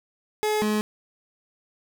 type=tone pair in turn; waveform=30% pulse; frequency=425.7 / 212.3 Hz; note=G#4 / G#3; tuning=+43 / +38 cents; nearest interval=octave; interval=1205 cents; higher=first; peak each=-19 dBFS; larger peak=neither; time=0.43-0.62 / 0.62-0.81 s; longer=neither; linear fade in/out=0 ms; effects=none